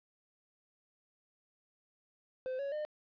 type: tone with pitch steps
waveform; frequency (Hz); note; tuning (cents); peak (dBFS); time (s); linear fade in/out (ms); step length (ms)
triangle; 515 / 558.4 / 605.4; C5 / C#5 / D#5; -28 / +13 / -48; -33; 2.46-2.85; 0; 130
effects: resampled to 11025 Hz + 12-bit